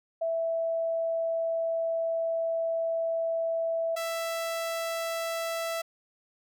sine / sawtooth tone pair in turn, 659.3 / 662.1 Hz, E5 / E5, 0 / +7 cents, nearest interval unison, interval 7 cents, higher second, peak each -26 dBFS, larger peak neither, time 0.21-3.96 / 3.96-5.82 s, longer first, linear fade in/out 10 ms, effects none

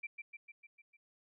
sine tone with echo, 2347 Hz, D7, 2 cents flat, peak -38 dBFS, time 0.03-0.07 s, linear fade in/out 10 ms, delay 150 ms, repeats 6, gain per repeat -4 dB, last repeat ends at 0.97 s, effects none

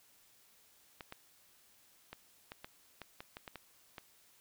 clicks, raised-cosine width 0.3 ms, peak -29 dBFS, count 11, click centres 1.008 / 1.124 / 2.13 / 2.519 / 2.645 / 3.017 / 3.205 / 3.369 / 3.478 / 3.557 / 3.982 s, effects white hiss -66 dBFS RMS until 4.4 s

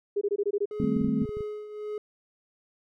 sine tone bursts, 407.3 Hz, G#4, 34 cents flat, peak -23 dBFS, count 7, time 0.16-0.657 s, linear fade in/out 10 ms, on 53 ms, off 21 ms
triangle tone with tremolo, 421.5 Hz, G#4, 26 cents sharp, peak -28 dBFS, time 0.71-1.98 s, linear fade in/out 2 ms, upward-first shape triangle, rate 1.8 Hz, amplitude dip 70%
clicks, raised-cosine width 5 ms, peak -27 dBFS, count 11, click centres 0.8 / 0.839 / 0.965 / 1.013 / 1.046 / 1.08 / 1.219 / 1.254 / 1.292 / 1.37 / 1.407 s
sine chord, A half-diminished seventh, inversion second, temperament equal, 155.56 / 196 / 220 / 261.6 Hz, Eb3 / G3 / A3 / C4, 0 / 0 / 0 / 0 cents, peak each -33 / -30 / -27 / -28 dBFS, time 0.8-1.25 s, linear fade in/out 2 ms
effects none

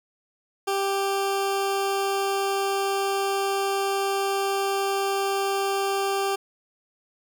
20% pulse tone, 393.1 Hz, G4, 5 cents sharp, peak -18 dBFS, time 0.67-6.36 s, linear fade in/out 10 ms, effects 10-bit

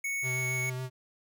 square tone, 2217 Hz, C#7, in tune, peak -31 dBFS, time 0.04-0.7 s, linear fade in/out 5 ms
square tone with vibrato, 128.2 Hz, C3, 35 cents flat, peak -34 dBFS, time 0.22-0.9 s, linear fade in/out 50 ms, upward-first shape sine, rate 7.1 Hz, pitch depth 18 cents each way
effects none

